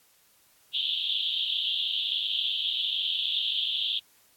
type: band-pass noise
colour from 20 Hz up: pink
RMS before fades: -29 dBFS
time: 0.73-4 s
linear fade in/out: 20 ms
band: 3000 to 3700 Hz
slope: 96 dB/octave
effects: white hiss -62 dBFS RMS until 4.36 s + AAC 64 kbps